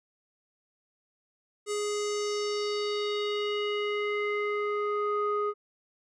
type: tone with low-pass filter sweep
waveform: square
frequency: 415.3 Hz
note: G#4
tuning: in tune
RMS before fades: -30 dBFS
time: 1.66-5.54 s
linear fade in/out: 50 ms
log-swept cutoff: 8300 to 1100 Hz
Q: 3.1
effects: none